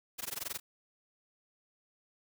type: noise with amplitude modulation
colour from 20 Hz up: white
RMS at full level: -36 dBFS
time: 0.18-0.6 s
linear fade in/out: 20 ms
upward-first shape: sine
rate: 21.8 Hz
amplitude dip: 100%
effects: none